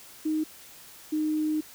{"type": "tone pair in turn", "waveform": "sine", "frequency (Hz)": [311.1, 307.9], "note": ["D#4", "D#4"], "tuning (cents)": [0, -18], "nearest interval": "unison", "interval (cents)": 18, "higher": "first", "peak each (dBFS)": -24, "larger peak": "neither", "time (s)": [[0.25, 0.44], [1.12, 1.61]], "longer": "second", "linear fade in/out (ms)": 10, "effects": ["white hiss -49 dBFS RMS until 1.74 s"]}